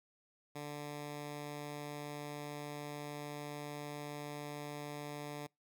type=tone; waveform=10% pulse; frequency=146.83 Hz; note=D3; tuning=in tune; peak=-34 dBFS; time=0.55-5.47 s; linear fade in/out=10 ms; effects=noise-tail reverb RT60 0.2 s tail -26 dB re dry